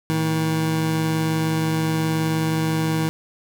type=tone pair together; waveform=25% pulse; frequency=112.5 / 159.26 Hz; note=A2 / D#3; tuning=+39 / +41 cents; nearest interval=tritone; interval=602 cents; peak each=-27 / -16 dBFS; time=0.1-3.09 s; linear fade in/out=0 ms; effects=none